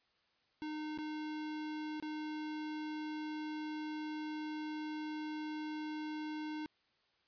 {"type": "tone with dropouts", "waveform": "square", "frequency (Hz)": 306.2, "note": "D#4", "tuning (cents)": -28, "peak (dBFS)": -40, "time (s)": [0.62, 6.66], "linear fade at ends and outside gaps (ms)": 0, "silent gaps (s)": [[0.976, 0.986], [2, 2.025]], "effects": ["white hiss -75 dBFS RMS until 7.27 s", "resampled to 11025 Hz"]}